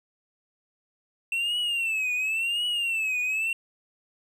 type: tone with vibrato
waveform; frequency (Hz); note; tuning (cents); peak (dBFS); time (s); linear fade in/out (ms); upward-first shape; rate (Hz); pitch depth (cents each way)
triangle; 2688; E7; +33; -23; 1.32-3.53; 2; triangle; 0.93; 160
effects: none